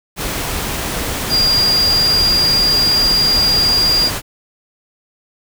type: tone in noise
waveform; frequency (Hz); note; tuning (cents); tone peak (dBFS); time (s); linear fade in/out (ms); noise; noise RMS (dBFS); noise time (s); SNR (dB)
sine; 4807; D8; +39; -11; 1.29-4.11; 50; pink; -21; 0.16-4.22; +7
effects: none